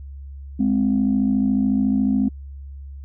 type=tone pair together; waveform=sine; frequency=207.6 / 261.6 Hz; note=G#3 / C4; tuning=0 / 0 cents; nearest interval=major third; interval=400 cents; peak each=-18 dBFS; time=0.59-2.29 s; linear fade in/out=10 ms; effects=tanh soft clip ceiling -10 dBFS + added 69 Hz sine -33 dBFS peak until 3.04 s